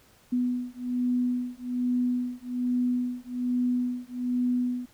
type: beating tone pair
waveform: sine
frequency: 246.9 / 248.1 Hz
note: B3 / B3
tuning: 0 / +8 cents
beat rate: 1.2 Hz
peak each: -28 dBFS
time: 0.32-4.86 s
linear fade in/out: 10 ms
effects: pink hiss -59 dBFS RMS until 4.93 s